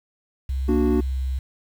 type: tone with pitch glide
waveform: sine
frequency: 66.1 to 65.53 Hz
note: C2 to C2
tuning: +18 to +3 cents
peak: -22 dBFS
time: 0.49-1.39 s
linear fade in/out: 5 ms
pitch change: -15 cents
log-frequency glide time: 1.05-1.19 s
type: chord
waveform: triangle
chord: Bb augmented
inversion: none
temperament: equal with one note detuned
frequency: 233.1 / 293.7 / 368.5 Hz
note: Bb3 / D4 / F#4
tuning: 0 / 0 / -7 cents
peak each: -20 dBFS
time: 0.68-1.01 s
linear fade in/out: 10 ms
effects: tanh soft clip ceiling -5 dBFS + 8-bit